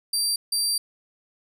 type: tone bursts at uneven times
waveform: 25% pulse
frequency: 4699 Hz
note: D8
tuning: in tune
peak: -17 dBFS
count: 2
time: 0.13-0.36 / 0.52-0.78 s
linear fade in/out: 5 ms
effects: none